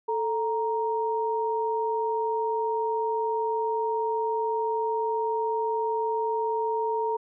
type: tone pair together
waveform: sine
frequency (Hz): 440.8 / 934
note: A4 / A#5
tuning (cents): +3 / +3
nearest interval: octave + minor second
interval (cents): 1300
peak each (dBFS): -27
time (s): 0.08-7.17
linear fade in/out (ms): 10
effects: none